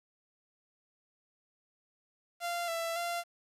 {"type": "tone with pitch steps", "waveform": "sawtooth", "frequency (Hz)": [692, 666, 690], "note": ["F5", "E5", "F5"], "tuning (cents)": [-16, 18, -21], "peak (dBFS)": -29, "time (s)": [2.4, 3.24], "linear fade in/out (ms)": 50, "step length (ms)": 280, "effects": ["resampled to 32000 Hz", "10-bit"]}